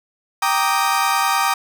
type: chord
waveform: 35% pulse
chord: Eb major seventh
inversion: first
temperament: equal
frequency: 784 / 932.3 / 1174.7 / 1244.5 Hz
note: G5 / Bb5 / D6 / Eb6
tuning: 0 / 0 / 0 / 0 cents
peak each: -20 dBFS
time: 0.42-1.54 s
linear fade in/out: 5 ms
effects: none